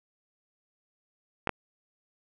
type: clicks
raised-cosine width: 0.5 ms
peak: -12 dBFS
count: 2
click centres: 1.473 / 1.493 s
effects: none